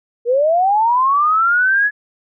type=linear sweep; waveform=sine; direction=up; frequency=459.1 to 1706 Hz; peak=-11 dBFS; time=0.25-1.91 s; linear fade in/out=50 ms; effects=none